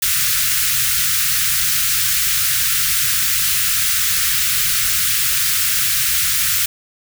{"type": "band-stop noise", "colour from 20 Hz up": "white", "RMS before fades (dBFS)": -17, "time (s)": [0.02, 6.66], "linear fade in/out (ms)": 5, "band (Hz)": [160, 1300], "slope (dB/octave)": 48, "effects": []}